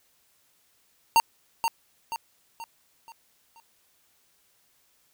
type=tone with echo; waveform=square; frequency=919 Hz; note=A#5; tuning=25 cents flat; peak=-16 dBFS; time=1.16-1.2 s; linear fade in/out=0 ms; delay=480 ms; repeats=5; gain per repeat=-7 dB; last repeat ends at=3.6 s; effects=white hiss -66 dBFS RMS until 5.13 s